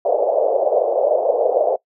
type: band-pass noise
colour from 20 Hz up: pink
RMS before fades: -17 dBFS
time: 0.05-1.76 s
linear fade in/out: 5 ms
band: 480 to 680 Hz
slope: 48 dB/octave
effects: noise-tail reverb RT60 0.1 s tail -21 dB re dry